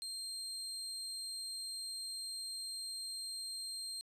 30% pulse tone, 4186 Hz, C8, in tune, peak -38 dBFS, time 0.02-4.01 s, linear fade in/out 0 ms, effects resampled to 32000 Hz

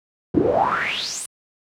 brown noise with band-pass filter sweep, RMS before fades -21 dBFS, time 0.34-1.26 s, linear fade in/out 5 ms, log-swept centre 280 to 10000 Hz, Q 8, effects high-pass 80 Hz 12 dB/octave

